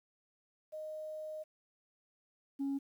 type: tone pair in turn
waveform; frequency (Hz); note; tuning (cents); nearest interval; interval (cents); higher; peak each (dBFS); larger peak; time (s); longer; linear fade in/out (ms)
sine; 620 / 276.2; D#5 / C#4; -6 / -6; octave + major second; 1400; first; -40 / -31; second; 0.72-1.44 / 2.59-2.79; first; 20
effects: tanh soft clip ceiling -31 dBFS + 11-bit